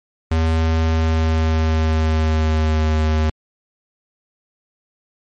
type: tone with pitch glide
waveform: square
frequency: 80.7 to 78.04 Hz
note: E2 to D#2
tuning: -36 to +6 cents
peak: -15 dBFS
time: 0.31-3.3 s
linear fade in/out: 5 ms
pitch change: -58 cents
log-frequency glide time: 0.82-2.94 s
effects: low-pass 5000 Hz 12 dB/octave + MP3 48 kbps